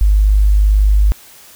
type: tone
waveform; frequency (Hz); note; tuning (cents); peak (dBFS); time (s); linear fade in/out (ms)
sine; 51; G#1; -31; -7; 0.01-1.12; 0
effects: white hiss -41 dBFS RMS until 1.55 s